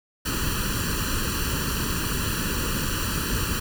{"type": "noise with comb filter", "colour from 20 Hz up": "pink", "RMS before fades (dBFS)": -26, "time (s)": [0.25, 3.6], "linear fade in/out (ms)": 10, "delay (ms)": 0.69, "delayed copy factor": 0.95, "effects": []}